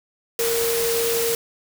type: tone in noise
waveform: sine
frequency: 463.4 Hz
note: A#4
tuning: 10 cents flat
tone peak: -21 dBFS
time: 0.39-1.35 s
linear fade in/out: 2 ms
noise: white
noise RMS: -25 dBFS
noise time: 0.39-1.35 s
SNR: +1 dB
effects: none